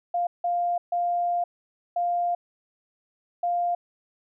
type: tone bursts at uneven times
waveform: sine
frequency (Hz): 700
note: F5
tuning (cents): +4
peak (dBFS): -22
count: 5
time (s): 0.14-0.27 / 0.44-0.78 / 0.92-1.44 / 1.96-2.35 / 3.43-3.75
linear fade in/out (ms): 5
effects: none